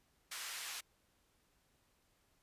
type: band-pass noise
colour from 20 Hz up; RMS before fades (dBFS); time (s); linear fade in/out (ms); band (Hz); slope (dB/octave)
pink; -45; 0.31-0.81; 10; 1600 to 13000; 12
effects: pink hiss -75 dBFS RMS until 2.42 s + resampled to 32000 Hz